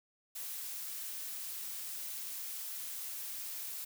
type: noise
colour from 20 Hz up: blue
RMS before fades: -42 dBFS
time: 0.35-3.85 s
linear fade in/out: 10 ms
effects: none